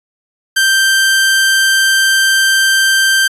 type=tone; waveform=sawtooth; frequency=1568 Hz; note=G6; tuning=in tune; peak=-5 dBFS; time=0.56-3.28 s; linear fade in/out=10 ms; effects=resampled to 32000 Hz